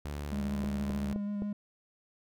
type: tone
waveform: sawtooth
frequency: 72.9 Hz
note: D2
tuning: 12 cents flat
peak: -32 dBFS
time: 0.05-1.13 s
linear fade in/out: 0 ms
type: tone with vibrato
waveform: triangle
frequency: 204.7 Hz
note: G#3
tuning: 25 cents flat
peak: -30 dBFS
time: 0.32-1.53 s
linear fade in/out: 5 ms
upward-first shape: square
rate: 6.3 Hz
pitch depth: 12 cents each way
type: click train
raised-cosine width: 2 ms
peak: -25 dBFS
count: 4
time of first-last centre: 0.64-1.421 s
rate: 3.84 Hz
effects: none